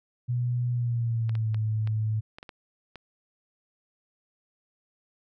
sine tone with pitch glide, 122.2 to 108.87 Hz, B2 to A2, -18 to -18 cents, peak -24 dBFS, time 0.28-2.21 s, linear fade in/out 20 ms, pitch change -200 cents, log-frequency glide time 0.71-1.55 s
clicks, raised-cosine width 0.3 ms, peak -26 dBFS, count 8, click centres 1.294 / 1.353 / 1.545 / 1.874 / 2.385 / 2.429 / 2.492 / 2.957 s
effects none

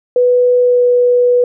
sine tone with pitch glide, 493.9 to 490.5 Hz, B4 to B4, 0 to -12 cents, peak -7 dBFS, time 0.16-1.44 s, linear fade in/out 2 ms, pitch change -12 cents, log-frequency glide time 0.59-0.84 s, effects none

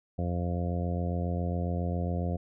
harmonic tone, 87.31 Hz, F2, in tune, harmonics 1 / 2 / 3 / 4 / 5 / 6 / 7 / 8, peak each -30 / -33 / -40 / -43 / -43 / -40 / -44 / -41 dBFS, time 0.18-2.37 s, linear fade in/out 10 ms, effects none

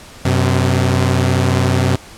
sawtooth tone pair together, 93.41 / 128.2 Hz, F#2 / C3, +17 / -35 cents, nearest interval perfect fourth, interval 548 cents, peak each -11 dBFS, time 0.25-1.96 s, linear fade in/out 5 ms, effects pink hiss -38 dBFS RMS until 2.17 s + low-pass 10000 Hz 12 dB/octave

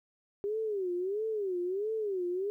sine tone with vibrato, 395.1 Hz, G4, 14 cents sharp, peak -30 dBFS, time 0.44-2.5 s, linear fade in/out 0 ms, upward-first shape sine, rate 1.5 Hz, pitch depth 200 cents each way, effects 12-bit

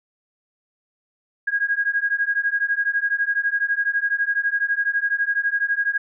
sine beating tone pair, 1632 / 1644 Hz, G#6 / G#6, -31 / -18 cents, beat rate 12 Hz, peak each -22 dBFS, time 1.47-5.98 s, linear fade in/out 10 ms, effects none

